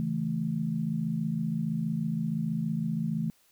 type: chord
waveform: sine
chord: A major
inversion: first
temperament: equal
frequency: 138.59 / 164.81 / 220 Hz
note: C#3 / E3 / A3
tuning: 0 / 0 / 0 cents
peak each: -36 / -30 / -31 dBFS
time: 0-3.3 s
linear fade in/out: 0 ms
effects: white hiss -65 dBFS RMS until 3.51 s

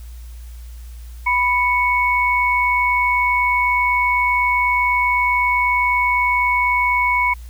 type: tone pair together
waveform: sine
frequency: 987.8 / 2218 Hz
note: B5 / C#7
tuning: 0 / 0 cents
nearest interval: octave + major second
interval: 1400 cents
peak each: -17 dBFS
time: 1.26-7.34 s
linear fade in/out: 10 ms
effects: added 59 Hz sine -32 dBFS peak until 7.49 s + white hiss -50 dBFS RMS until 7.49 s

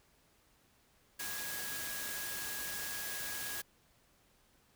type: tone in noise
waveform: sine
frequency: 1655 Hz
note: G#6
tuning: 6 cents flat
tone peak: -45 dBFS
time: 1.19-3.62 s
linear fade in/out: 10 ms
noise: white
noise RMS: -41 dBFS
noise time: 1.19-3.62 s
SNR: -7 dB
effects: pink hiss -69 dBFS RMS until 4.75 s

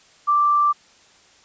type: tone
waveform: sine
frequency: 1174.7 Hz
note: D6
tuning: in tune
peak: -14 dBFS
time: 0.27-0.73 s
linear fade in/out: 20 ms
effects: white hiss -53 dBFS RMS until 1.44 s + resampled to 16000 Hz

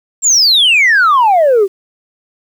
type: exponential sweep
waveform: sine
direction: down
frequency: 7600 to 370 Hz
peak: -4 dBFS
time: 0.22-1.68 s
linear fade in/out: 50 ms
effects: tanh soft clip ceiling -4 dBFS + 7-bit

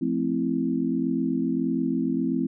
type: chord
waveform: sine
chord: F major seventh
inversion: none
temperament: equal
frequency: 174.61 / 220 / 261.6 / 329.6 Hz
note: F3 / A3 / C4 / E4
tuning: 0 / 0 / 0 / 0 cents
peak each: -31 / -29 / -25 / -29 dBFS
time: 0.01-2.47 s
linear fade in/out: 10 ms
effects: none

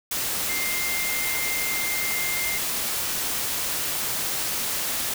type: tone in noise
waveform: sine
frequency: 2100 Hz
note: C7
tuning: 6 cents sharp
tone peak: -28 dBFS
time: 0.49-2.58 s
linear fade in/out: 5 ms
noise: white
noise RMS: -27 dBFS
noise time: 0.11-5.14 s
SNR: -4 dB
effects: none

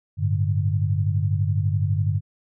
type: chord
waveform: sine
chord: G suspended second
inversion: none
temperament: equal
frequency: 98 / 110 / 146.83 Hz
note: G2 / A2 / D3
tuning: 0 / 0 / 0 cents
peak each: -21 / -26 / -25 dBFS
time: 0.17-2.21 s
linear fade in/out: 50 ms
effects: none

